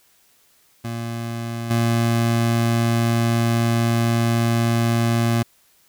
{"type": "tone with level steps", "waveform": "25% pulse", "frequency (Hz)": 116.2, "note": "A#2", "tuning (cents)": -5, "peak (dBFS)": [-22, -13], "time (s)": [0.84, 5.43], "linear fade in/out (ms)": 10, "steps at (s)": 1.7, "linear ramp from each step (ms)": 10, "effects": ["white hiss -58 dBFS RMS until 5.88 s"]}